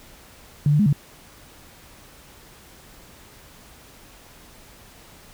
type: tone with pitch steps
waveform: sine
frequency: 146.2 / 148.8 / 208.3 / 143.6 Hz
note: D3 / D3 / G#3 / D3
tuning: -7 / +23 / +5 / -39 cents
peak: -14 dBFS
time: 0.66-0.928 s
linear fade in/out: 2 ms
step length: 67 ms
effects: pink hiss -48 dBFS RMS until 5.33 s